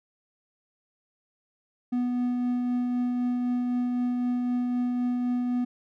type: tone with tremolo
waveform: triangle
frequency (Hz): 246.1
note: B3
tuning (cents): -6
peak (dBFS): -21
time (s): 1.92-5.65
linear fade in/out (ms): 10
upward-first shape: triangle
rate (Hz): 3.9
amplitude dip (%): 25
effects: none